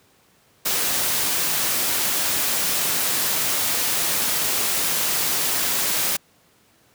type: noise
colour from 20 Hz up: white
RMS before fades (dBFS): -22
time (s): 0.65-6.17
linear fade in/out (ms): 10
effects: pink hiss -58 dBFS RMS until 6.94 s + high-pass 100 Hz 12 dB/octave